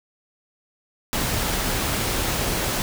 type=noise; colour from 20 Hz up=pink; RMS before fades=-24 dBFS; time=1.13-2.82 s; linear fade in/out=0 ms; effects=none